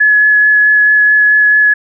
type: tone with vibrato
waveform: sine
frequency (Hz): 1700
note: G#6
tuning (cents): +40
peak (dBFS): -5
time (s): 0-1.74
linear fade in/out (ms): 10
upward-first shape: sine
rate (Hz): 4.6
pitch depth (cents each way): 9
effects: none